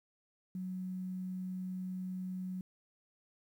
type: tone with quantisation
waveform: sine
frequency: 185 Hz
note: F#3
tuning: in tune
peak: -37 dBFS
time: 0.55-2.61 s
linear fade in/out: 2 ms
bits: 11
effects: none